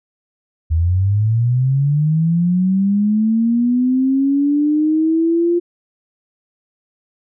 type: linear sweep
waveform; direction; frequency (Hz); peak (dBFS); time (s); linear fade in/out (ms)
sine; up; 77.78 to 349.2; -12; 0.7-5.6; 20
effects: none